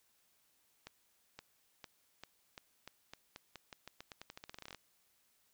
accelerating click train, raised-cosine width 0.2 ms, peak -30 dBFS, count 26, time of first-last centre 0.87-4.747 s, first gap 520 ms, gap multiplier 0.87, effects white hiss -74 dBFS RMS until 5.53 s

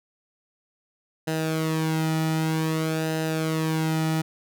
sawtooth tone with flanger, 159.1 Hz, D#3, 39 cents sharp, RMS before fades -25 dBFS, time 1.27-4.22 s, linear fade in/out 10 ms, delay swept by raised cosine 0.88 to 1.88 ms, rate 0.53 Hz, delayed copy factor -0.65, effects none

